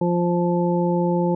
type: harmonic tone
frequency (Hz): 174.61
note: F3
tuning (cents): 0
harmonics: 1 / 2 / 3 / 5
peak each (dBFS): -20 / -23 / -25 / -27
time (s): 0.01-1.35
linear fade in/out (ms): 5
effects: none